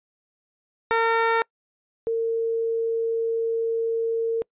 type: tone pair in turn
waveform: 15% pulse / sine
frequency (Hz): 456 / 456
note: A#4 / A#4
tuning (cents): -38 / -38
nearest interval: unison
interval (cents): 0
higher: neither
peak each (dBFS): -12 / -21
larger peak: first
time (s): 0.91-1.42 / 2.07-4.42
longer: second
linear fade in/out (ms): 0
effects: noise-tail reverb RT60 0.1 s tail -26 dB re dry + resampled to 8000 Hz